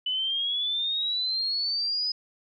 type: exponential sweep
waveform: sine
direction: up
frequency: 2981 to 5040 Hz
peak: -25 dBFS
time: 0.06-2.12 s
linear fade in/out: 5 ms
effects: none